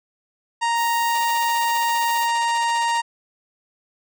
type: harmonic tone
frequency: 932.3 Hz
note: A#5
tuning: in tune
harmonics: 1 / 2 / 3 / 4 / 5 / 6 / 7 / 8 / 9 / 10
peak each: -19 / -27 / -31 / -37 / -36 / -41 / -40 / -38 / -42 / -44 dBFS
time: 0.61-3.02 s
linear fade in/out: 20 ms
type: noise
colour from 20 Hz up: violet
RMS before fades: -33 dBFS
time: 0.75-2.29 s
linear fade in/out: 50 ms
type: tone with tremolo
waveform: 5% pulse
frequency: 591 Hz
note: D5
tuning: 11 cents sharp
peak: -23 dBFS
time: 1.08-3.01 s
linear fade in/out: 50 ms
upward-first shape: sine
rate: 15 Hz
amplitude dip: 100%
effects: none